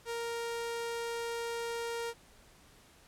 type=tone; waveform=sawtooth; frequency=466.2 Hz; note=A#4; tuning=in tune; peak=-31 dBFS; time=0.05-2.14 s; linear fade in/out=50 ms; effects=pink hiss -60 dBFS RMS until 3.07 s + low-pass 12000 Hz 12 dB/octave